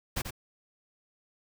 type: noise with echo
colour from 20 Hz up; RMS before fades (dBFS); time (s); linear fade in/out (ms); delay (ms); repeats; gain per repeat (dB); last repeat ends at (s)
pink; -31; 0.16-0.22; 10; 88; 1; -7; 0.308
effects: none